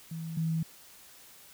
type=tone pair in turn; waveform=sine; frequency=163.1 / 162.16 Hz; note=E3 / E3; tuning=-18 / -28 cents; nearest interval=unison; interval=10 cents; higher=first; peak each=-35 / -27 dBFS; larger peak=second; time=0.11-0.37 / 0.37-0.63 s; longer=neither; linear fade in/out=5 ms; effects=white hiss -54 dBFS RMS until 1.53 s